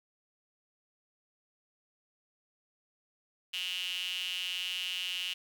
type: tone with high-pass filter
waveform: sawtooth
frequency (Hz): 181.6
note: F#3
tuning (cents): -32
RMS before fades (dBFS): -36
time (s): 3.53-5.34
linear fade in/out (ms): 10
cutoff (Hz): 2900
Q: 9.7
effects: none